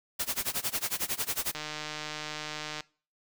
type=noise with tremolo; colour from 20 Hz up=white; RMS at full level=-29 dBFS; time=0.19-1.52 s; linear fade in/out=10 ms; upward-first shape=sine; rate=11 Hz; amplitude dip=95%
type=click train; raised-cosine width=0.2 ms; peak=-19 dBFS; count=192; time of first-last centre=1.55-2.807 s; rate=152 Hz
effects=noise-tail reverb RT60 0.4 s tail -22 dB re dry